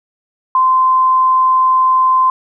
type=tone; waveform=sine; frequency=1036 Hz; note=C6; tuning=17 cents flat; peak=-8 dBFS; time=0.55-2.3 s; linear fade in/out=2 ms; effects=none